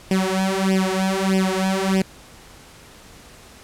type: tone with flanger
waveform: sawtooth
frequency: 190.3 Hz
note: F#3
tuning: 49 cents sharp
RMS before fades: -20 dBFS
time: 0.11-2.02 s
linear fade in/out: 2 ms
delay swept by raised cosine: 0.37 to 4.07 ms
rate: 1.6 Hz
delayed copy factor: +0.95
effects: pink hiss -45 dBFS RMS until 3.63 s + low-pass 11000 Hz 12 dB/octave